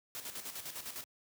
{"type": "noise with tremolo", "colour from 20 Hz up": "white", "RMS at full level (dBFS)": -42, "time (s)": [0.15, 1.04], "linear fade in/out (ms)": 0, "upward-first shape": "square", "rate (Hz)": 9.9, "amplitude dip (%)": 60, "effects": ["high-pass 80 Hz 12 dB/octave"]}